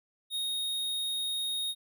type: tone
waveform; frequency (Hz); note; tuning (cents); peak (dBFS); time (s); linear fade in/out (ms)
square; 3729; A#7; 0; -31; 0.3-1.75; 50
effects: none